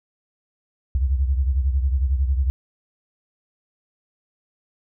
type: beating tone pair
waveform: sine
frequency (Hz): 65.41 / 76.41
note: C2 / D#2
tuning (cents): 0 / -31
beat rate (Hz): 11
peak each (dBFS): -18 / -25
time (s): 0.95-2.5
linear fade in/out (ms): 0
effects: none